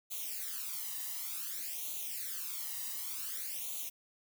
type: noise with flanger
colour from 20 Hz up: blue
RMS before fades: -40 dBFS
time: 0.1-3.9 s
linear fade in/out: 20 ms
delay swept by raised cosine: 0.29 to 1.04 ms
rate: 0.55 Hz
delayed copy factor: +0.9
effects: none